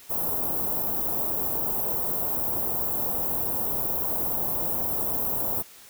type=band-stop noise; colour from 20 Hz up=white; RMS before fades=-27 dBFS; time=0.09-5.63 s; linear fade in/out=20 ms; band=920 to 14000 Hz; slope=24 dB/octave; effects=white hiss -49 dBFS RMS until 5.89 s